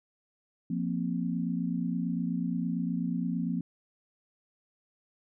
sine chord, F suspended fourth, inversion none, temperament equal, 174.61 / 233.1 / 261.6 Hz, F3 / Bb3 / C4, 0 / 0 / 0 cents, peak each -31 / -33 / -34 dBFS, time 0.7-3.61 s, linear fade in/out 5 ms, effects none

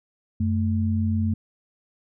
sine tone pair together, 92.5 / 220 Hz, F#2 / A3, 0 / 0 cents, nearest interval octave + minor third, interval 1500 cents, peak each -22 / -24 dBFS, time 0.4-1.34 s, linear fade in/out 5 ms, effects none

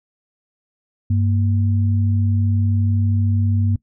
sine tone pair together, 98 / 233.1 Hz, G2 / A#3, 0 / 0 cents, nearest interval octave + minor third, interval 1500 cents, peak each -15 / -24 dBFS, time 1.1-3.76 s, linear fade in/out 5 ms, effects noise-tail reverb RT60 0.1 s tail -20 dB re dry

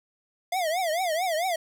square tone with vibrato, 685 Hz, F5, 34 cents flat, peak -25 dBFS, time 0.52-1.56 s, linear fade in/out 5 ms, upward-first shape triangle, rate 4.5 Hz, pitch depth 220 cents each way, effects none

